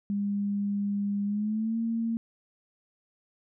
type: tone with pitch glide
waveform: sine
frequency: 202.2 to 228.3 Hz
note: G#3 to A#3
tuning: -46 to -36 cents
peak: -26 dBFS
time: 0.1-2.17 s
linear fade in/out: 0 ms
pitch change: +210 cents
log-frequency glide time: 1.25-1.78 s
effects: none